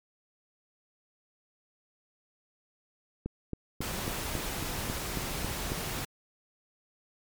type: click train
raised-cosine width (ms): 3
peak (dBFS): -20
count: 10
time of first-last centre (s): 3.26-5.719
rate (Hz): 3.66
type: noise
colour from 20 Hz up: pink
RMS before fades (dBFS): -35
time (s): 3.81-6.05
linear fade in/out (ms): 5
effects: MP3 96 kbps